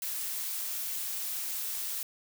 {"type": "noise", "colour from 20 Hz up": "blue", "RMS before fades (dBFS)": -35, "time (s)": [0.02, 2.03], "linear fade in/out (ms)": 2, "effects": []}